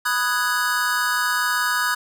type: chord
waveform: square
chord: G# minor seventh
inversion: first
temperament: equal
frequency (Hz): 987.8 / 1244.5 / 1480 / 1661.2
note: B5 / D#6 / F#6 / G#6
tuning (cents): 0 / 0 / 0 / 0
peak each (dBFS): -28 / -26 / -25 / -25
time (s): 0.05-1.95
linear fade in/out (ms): 10
effects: none